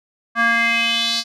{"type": "tone with band-pass filter sweep", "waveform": "square", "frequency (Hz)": 231.9, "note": "A#3", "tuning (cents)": -9, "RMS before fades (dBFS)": -18, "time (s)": [0.35, 1.24], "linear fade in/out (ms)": 50, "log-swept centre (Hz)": [1400, 4700], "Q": 4, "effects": []}